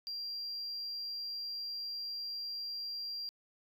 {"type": "tone", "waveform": "sine", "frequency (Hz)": 4752, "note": "D8", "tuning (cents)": 20, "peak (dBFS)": -36, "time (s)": [0.07, 3.29], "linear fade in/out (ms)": 0, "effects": ["tanh soft clip ceiling -35 dBFS"]}